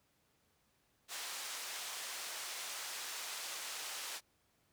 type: band-pass noise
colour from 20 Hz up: white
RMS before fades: -44 dBFS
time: 1.08-4.21 s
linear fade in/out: 50 ms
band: 600 to 7800 Hz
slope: 12 dB/octave
effects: pink hiss -75 dBFS RMS until 4.72 s + high-pass 60 Hz 12 dB/octave